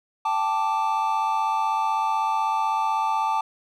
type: chord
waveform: triangle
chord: G suspended second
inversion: none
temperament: equal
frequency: 784 / 880 / 1174.7 Hz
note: G5 / A5 / D6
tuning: 0 / 0 / 0 cents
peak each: -27 / -21 / -25 dBFS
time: 0.25-3.41 s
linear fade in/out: 5 ms
effects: none